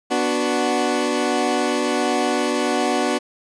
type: chord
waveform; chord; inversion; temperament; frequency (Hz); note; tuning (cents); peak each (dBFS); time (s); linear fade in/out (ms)
20% pulse; B minor; none; equal with one note detuned; 246.2 / 293.7 / 370; B3 / D4 / F#4; -5 / 0 / 0; -18; 0.1-3.19; 20
effects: resampled to 22050 Hz